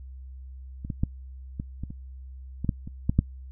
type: clicks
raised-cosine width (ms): 5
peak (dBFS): -24 / -17 / -11 / -18 / -21 / -24 / -17 / -10 / -24 / -10 / -6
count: 11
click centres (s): 0.849 / 0.902 / 1.035 / 1.599 / 1.836 / 1.905 / 2.646 / 2.692 / 2.875 / 3.095 / 3.19
effects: noise-tail reverb RT60 0.1 s tail -24 dB re dry + added 65 Hz sine -39 dBFS peak until 3.51 s